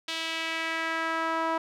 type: tone with band-pass filter sweep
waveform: sawtooth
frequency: 325.9 Hz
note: E4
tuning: 20 cents flat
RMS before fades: -30 dBFS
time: 0.08-1.58 s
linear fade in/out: 5 ms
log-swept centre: 3500 to 1000 Hz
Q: 1.8
effects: none